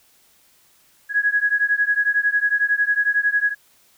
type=beating tone pair; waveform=sine; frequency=1661.2 / 1672.2 Hz; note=G#6 / G#6; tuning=0 / +11 cents; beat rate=11 Hz; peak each=-19 / -20 dBFS; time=1.09-3.55 s; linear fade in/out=50 ms; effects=white hiss -57 dBFS RMS until 3.97 s